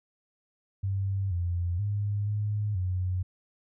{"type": "tone with pitch steps", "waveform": "sine", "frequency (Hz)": [97.5, 87.4, 102.6, 104.6, 91.7], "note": ["G2", "F2", "G#2", "G#2", "F#2"], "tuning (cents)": [-9, 2, -21, 13, -15], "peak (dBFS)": -26, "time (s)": [0.83, 3.23], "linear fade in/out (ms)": 10, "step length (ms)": 480, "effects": []}